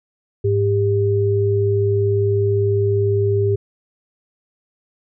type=tone pair together; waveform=sine; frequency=103.83 / 398.6 Hz; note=G#2 / G4; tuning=0 / +29 cents; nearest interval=octave + major seventh; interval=2329 cents; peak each=-17 dBFS; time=0.44-3.56 s; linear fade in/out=10 ms; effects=none